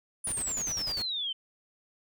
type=exponential sweep; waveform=sine; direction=down; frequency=9956 to 3041 Hz; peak=-30 dBFS; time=0.24-1.33 s; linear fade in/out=10 ms
type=noise with tremolo; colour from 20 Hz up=pink; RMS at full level=-40 dBFS; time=0.27-1.02 s; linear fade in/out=0 ms; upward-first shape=square; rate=10 Hz; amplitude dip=75%
effects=none